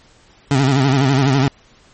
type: tone with vibrato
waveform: 25% pulse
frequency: 135.3 Hz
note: C#3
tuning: 42 cents flat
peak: -8 dBFS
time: 0.51-1.48 s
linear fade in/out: 2 ms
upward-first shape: sine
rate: 12 Hz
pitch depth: 96 cents each way
effects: pink hiss -50 dBFS RMS until 1.93 s + MP3 32 kbps